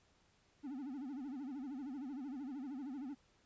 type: tone with vibrato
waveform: triangle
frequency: 270.9 Hz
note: C#4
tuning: 40 cents flat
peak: -40 dBFS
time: 0.63-3.15 s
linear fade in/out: 20 ms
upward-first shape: sine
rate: 13 Hz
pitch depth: 170 cents each way
effects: pink hiss -72 dBFS RMS until 3.45 s + resampled to 16000 Hz